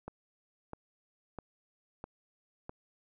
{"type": "click train", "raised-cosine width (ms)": 1, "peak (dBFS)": -27, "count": 5, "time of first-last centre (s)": [0.08, 2.694], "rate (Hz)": 1.53, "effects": []}